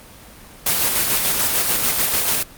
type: noise with tremolo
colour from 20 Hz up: white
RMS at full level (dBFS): -17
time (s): 0.66-2.43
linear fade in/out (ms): 5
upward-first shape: square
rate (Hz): 6.8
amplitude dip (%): 30
effects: pink hiss -42 dBFS RMS until 2.57 s + Opus 24 kbps